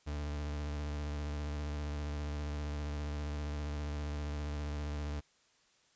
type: tone with vibrato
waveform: 40% pulse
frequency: 73.7 Hz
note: D2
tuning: 7 cents sharp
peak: -35 dBFS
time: 0.06-5.21 s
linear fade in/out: 20 ms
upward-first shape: sine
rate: 15 Hz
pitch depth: 35 cents each way
effects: white hiss -69 dBFS RMS until 5.95 s + resampled to 16000 Hz